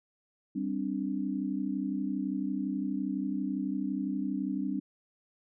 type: chord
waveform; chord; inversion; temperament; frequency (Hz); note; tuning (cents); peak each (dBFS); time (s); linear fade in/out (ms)
sine; G suspended fourth; none; equal; 196 / 261.6 / 293.7; G3 / C4 / D4; 0 / 0 / 0; -34 / -34 / -34; 0.55-4.8; 10
effects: none